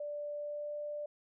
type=tone with pitch glide; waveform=sine; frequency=587.3 to 591 Hz; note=D5 to D5; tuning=0 to +11 cents; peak=-37 dBFS; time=0-1.06 s; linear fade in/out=5 ms; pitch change=+11 cents; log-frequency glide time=0.35-0.74 s; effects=none